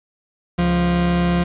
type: tone pair together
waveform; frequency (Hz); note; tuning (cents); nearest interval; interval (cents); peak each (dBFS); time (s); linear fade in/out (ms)
40% pulse; 69.43 / 174.61; C#2 / F3; +3 / 0; octave + major third; 1597; -24 / -15; 0.58-1.44; 10
effects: resampled to 8000 Hz + 7-bit